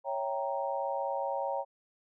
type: chord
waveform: sine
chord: C# diminished seventh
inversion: none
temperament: equal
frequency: 554.4 / 659.3 / 784 / 932.3 Hz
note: C#5 / E5 / G5 / Bb5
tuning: 0 / 0 / 0 / 0 cents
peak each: -34 / -40 / -36 / -36 dBFS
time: 0.04-1.65 s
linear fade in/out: 50 ms
effects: none